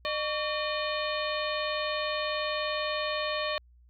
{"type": "harmonic tone with a mistuned harmonic", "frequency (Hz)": 607, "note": "D#5", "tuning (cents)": -43, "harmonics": [1, 2, 3, 4, 5, 6, 7], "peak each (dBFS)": [-32, -35, -37, -38, -39, -40, -40], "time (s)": [0.05, 3.58], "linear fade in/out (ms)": 0, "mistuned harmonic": 2, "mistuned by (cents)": -120, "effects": ["added 60 Hz sine -55 dBFS peak until 3.89 s"]}